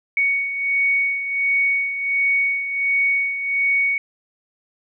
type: beating tone pair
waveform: sine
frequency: 2231 / 2232.4 Hz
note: C#7 / C#7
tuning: +11 / +12 cents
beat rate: 1.4 Hz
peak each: -18 / -25 dBFS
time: 0.17-3.98 s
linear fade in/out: 2 ms
effects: none